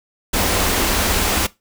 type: band-stop noise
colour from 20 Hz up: pink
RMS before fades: -18 dBFS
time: 0.33-1.47 s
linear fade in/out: 10 ms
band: 100 to 170 Hz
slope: 96 dB/octave
effects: noise-tail reverb RT60 0.2 s tail -19 dB re dry